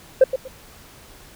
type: tone with echo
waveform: sine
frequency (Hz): 523.3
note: C5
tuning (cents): 0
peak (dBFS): -5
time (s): 0.21-0.24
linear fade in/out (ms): 5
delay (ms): 120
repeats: 2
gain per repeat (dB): -13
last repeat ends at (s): 0.48
effects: tanh soft clip ceiling -6 dBFS + pink hiss -46 dBFS RMS until 1.35 s